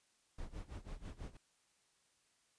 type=noise with tremolo; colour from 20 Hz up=brown; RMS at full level=-44 dBFS; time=0.38-1.37 s; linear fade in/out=5 ms; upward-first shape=sine; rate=6.1 Hz; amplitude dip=90%; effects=white hiss -75 dBFS RMS until 2.58 s + resampled to 22050 Hz

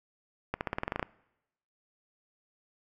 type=accelerating click train; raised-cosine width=0.5 ms; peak=-15 dBFS; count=11; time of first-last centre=0.54-1.028 s; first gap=69 ms; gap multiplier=0.92; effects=noise-tail reverb RT60 0.9 s tail -23 dB re dry + MP3 96 kbps

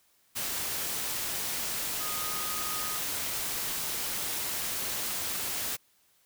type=tone in noise; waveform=sine; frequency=1244.5 Hz; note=D#6; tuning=in tune; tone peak=-39 dBFS; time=2-2.99 s; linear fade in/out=20 ms; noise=white; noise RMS=-33 dBFS; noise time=0.35-5.77 s; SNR=-9 dB; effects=white hiss -67 dBFS RMS until 6.25 s

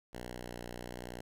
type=tone with vibrato; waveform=5% pulse; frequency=60.4 Hz; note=B1; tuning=38 cents flat; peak=-31 dBFS; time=0.13-1.21 s; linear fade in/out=5 ms; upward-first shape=triangle; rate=1.5 Hz; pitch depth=25 cents each way; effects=none

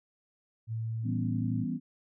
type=tone; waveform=sine; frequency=112.7 Hz; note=A2; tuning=42 cents sharp; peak=-31 dBFS; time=0.67-1.66 s; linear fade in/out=50 ms
type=chord; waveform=sine; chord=C# half-diminished seventh; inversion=first; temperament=equal; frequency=164.81 / 196 / 246.9 / 277.2 Hz; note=E3 / G3 / B3 / C#4; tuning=0 / 0 / 0 / 0 cents; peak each=-36 / -37 / -33 / -39 dBFS; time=1.03-1.8 s; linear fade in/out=50 ms
effects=none

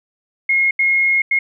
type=tone bursts at uneven times; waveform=sine; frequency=2154 Hz; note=C7; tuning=50 cents sharp; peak=-12 dBFS; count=3; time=0.49-0.71 / 0.79-1.22 / 1.31-1.39 s; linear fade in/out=5 ms; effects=none

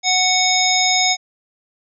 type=harmonic tone; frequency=740 Hz; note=F#5; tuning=in tune; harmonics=1 / 3 / 5 / 7 / 9; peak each=-20 / -20 / -20 / -20 / -20 dBFS; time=0.03-1.17 s; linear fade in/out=50 ms; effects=none

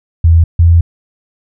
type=tone pair in turn; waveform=sine; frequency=82.8 / 84.44 Hz; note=E2 / E2; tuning=+8 / +42 cents; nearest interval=unison; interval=34 cents; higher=second; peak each=-3 dBFS; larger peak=neither; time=0.24-0.44 / 0.59-0.81 s; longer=second; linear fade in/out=5 ms; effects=none

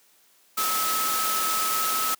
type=tone in noise; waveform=sine; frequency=1293 Hz; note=E6; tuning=34 cents flat; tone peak=-26 dBFS; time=0.57-2.15 s; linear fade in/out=10 ms; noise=white; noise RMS=-27 dBFS; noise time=0.57-2.15 s; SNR=-2 dB; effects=white hiss -60 dBFS RMS until 2.19 s + high-pass 200 Hz 12 dB/octave

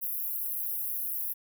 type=high-pass noise; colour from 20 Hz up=pink; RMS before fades=-33 dBFS; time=0.01-1.34 s; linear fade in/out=20 ms; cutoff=11000 Hz; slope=96 dB/octave; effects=none

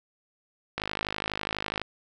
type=click train; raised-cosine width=0.3 ms; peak=-13 dBFS; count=55; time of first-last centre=0.78-1.816 s; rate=52.1 Hz; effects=none

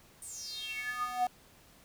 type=tone with high-pass filter sweep; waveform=square; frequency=246.8 Hz; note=B3; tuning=1 cent flat; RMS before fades=-37 dBFS; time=0.22-1.27 s; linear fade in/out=2 ms; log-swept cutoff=9200 to 660 Hz; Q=9.2; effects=pink hiss -60 dBFS RMS until 1.84 s

